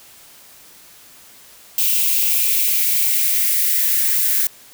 violet noise with high-pass filter sweep, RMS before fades -17 dBFS, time 1.78-4.47 s, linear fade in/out 2 ms, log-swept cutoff 2700 to 1700 Hz, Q 3.6, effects white hiss -45 dBFS RMS until 4.73 s

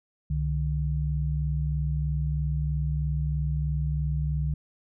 sine tone pair together, 66.89 / 150 Hz, C2 / D3, +39 / +37 cents, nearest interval octave + major second, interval 1398 cents, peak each -27 dBFS, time 0.3-4.54 s, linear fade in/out 5 ms, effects none

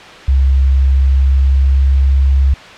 sine tone with pitch glide, 67 to 67.78 Hz, C2 to C#2, +42 to -38 cents, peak -7 dBFS, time 0.28-2.54 s, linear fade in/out 5 ms, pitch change +20 cents, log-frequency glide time 0.8-2.22 s, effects white hiss -33 dBFS RMS until 2.77 s + low-pass 3000 Hz 12 dB/octave

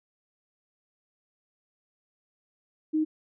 sine tone, 311.1 Hz, D#4, in tune, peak -22 dBFS, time 2.93-3.05 s, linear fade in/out 20 ms, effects none

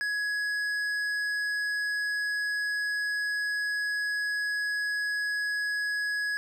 triangle tone with tanh clipping, 1675 Hz, G#6, 14 cents sharp, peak -29 dBFS, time 0.01-6.37 s, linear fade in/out 0 ms, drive 14 dB, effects none

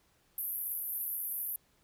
white band-pass noise, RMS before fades -37 dBFS, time 0.38-1.56 s, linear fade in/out 2 ms, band 11000 to 14000 Hz, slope 96 dB/octave, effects pink hiss -70 dBFS RMS until 1.83 s

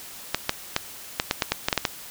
clicks, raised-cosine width 0.2 ms, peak -3 dBFS, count 11, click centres 0.346 / 0.494 / 0.764 / 1.199 / 1.311 / 1.422 / 1.52 / 1.685 / 1.728 / 1.777 / 1.852 s, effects white hiss -41 dBFS RMS until 2.1 s

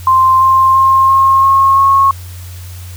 sine tone with pitch steps, 1046.5 / 1055.6 / 1064.8 / 1074.1 / 1083.4 / 1092.8 Hz, C6 / C6 / C6 / C6 / C#6 / C#6, 0 / +15 / +30 / +45 / -40 / -25 cents, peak -5 dBFS, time 0.07-2.11 s, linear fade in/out 2 ms, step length 340 ms, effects added 90 Hz sine -26 dBFS peak until 2.96 s + white hiss -37 dBFS RMS until 2.96 s

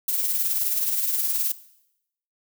violet noise with tremolo, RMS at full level -22 dBFS, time 0.08-1.52 s, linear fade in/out 5 ms, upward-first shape triangle, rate 19 Hz, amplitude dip 50%, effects noise-tail reverb RT60 0.8 s tail -17 dB re dry

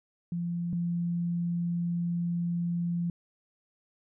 sine tone pair in turn, 172.2 / 172.2 Hz, F3 / F3, -24 / -24 cents, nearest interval unison, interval 0 cents, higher neither, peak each -29 / -27 dBFS, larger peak second, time 0.32-0.73 / 0.73-3.1 s, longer second, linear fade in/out 2 ms, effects none

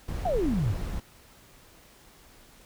brown noise, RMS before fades -32 dBFS, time 0.08-1 s, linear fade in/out 5 ms
sine exponential sweep, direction down, 778 to 87 Hz, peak -24 dBFS, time 0.25-0.74 s, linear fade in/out 5 ms
effects pink hiss -55 dBFS RMS until 2.65 s

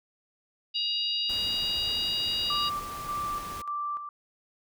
harmonic tone, 952 Hz, A#5, 36 cents sharp, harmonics 3 / 4 / 5, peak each -30 / -31 / -32 dBFS, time 0.74-2.7 s, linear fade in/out 20 ms
pink noise, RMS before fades -42 dBFS, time 1.29-3.62 s, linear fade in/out 5 ms
sine tone with tremolo, 1174 Hz, D6, 1 cent flat, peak -29 dBFS, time 2.5-4.09 s, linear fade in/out 2 ms, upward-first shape square, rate 1.7 Hz, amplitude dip 55%
effects none

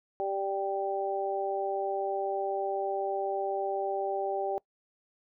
harmonic tone, 196 Hz, G3, in tune, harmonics 2 / 3 / 4, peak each -33 / -34 / -32 dBFS, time 0.2-4.58 s, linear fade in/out 0 ms, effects noise-tail reverb RT60 0.1 s tail -23 dB re dry

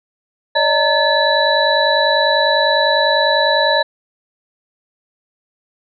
sine tone cluster, 568 / 618 / 917 / 1722 / 3954 Hz, C#5 / D#5 / A#5 / A6 / B7, +42 / -12 / -29 / -38 / +1 cents, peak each -18 dBFS, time 0.55-3.83 s, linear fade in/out 10 ms, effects none

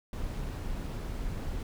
brown noise, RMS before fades -35 dBFS, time 0.13-1.63 s, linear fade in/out 2 ms, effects none

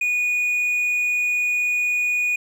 triangle tone, 2461 Hz, D#7, 20 cents flat, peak -17 dBFS, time 0.01-2.36 s, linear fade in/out 5 ms, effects none

